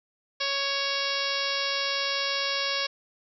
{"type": "harmonic tone with a mistuned harmonic", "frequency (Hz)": 554.4, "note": "C#5", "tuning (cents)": 0, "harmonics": [1, 2, 3, 4, 5, 6, 7, 8, 9, 10], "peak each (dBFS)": [-35, -35, -35, -35, -35, -35, -35, -35, -35, -35], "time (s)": [0.4, 2.87], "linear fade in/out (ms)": 10, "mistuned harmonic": 4, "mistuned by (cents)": 17, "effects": []}